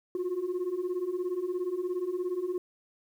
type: beating tone pair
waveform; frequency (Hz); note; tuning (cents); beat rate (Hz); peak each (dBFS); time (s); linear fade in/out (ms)
sine; 349.2 / 366.2; F4 / F#4; 0 / -18; 17; -32 / -29; 0.15-2.58; 2
effects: tanh soft clip ceiling -26 dBFS + 10-bit

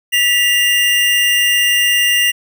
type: tone pair together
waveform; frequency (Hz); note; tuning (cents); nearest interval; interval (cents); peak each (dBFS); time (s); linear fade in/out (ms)
square; 1952.9 / 2800; B6 / F7; -20 / +4; tritone; 624; -16 / -13; 0.12-2.32; 20
effects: none

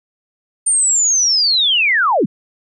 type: linear sweep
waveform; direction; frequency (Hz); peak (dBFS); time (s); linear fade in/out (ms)
sine; down; 9020 to 140; -11; 0.66-2.26; 10
effects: none

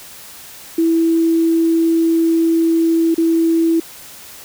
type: tone with dropouts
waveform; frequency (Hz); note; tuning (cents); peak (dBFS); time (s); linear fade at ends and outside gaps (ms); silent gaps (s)
sine; 329.4; E4; -1; -11; 0.78-3.8; 5; 3.145-3.179
effects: white hiss -37 dBFS RMS until 4.44 s

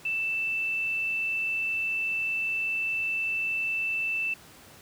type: tone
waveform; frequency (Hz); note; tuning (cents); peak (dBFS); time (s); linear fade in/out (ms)
sine; 2655; E7; +12; -26; 0.05-4.34; 5
effects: pink hiss -51 dBFS RMS until 4.81 s + high-pass 80 Hz 12 dB/octave

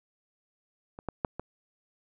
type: clicks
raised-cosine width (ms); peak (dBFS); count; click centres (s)
1; -28 / -18 / -13 / -21; 4; 0.989 / 1.087 / 1.248 / 1.396
effects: none

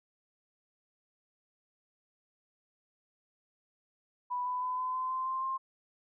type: tone with pitch steps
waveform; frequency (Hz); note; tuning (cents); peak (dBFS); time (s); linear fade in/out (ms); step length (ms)
sine; 987.8 / 997.5 / 1007.4 / 1017.3 / 1027.4 / 1037.5 / 1047.7 / 1058.1; B5 / B5 / B5 / C6 / C6 / C6 / C6 / C6; 0 / +17 / +34 / -49 / -32 / -15 / +2 / +19; -31; 4.3-5.58; 20; 160
effects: none

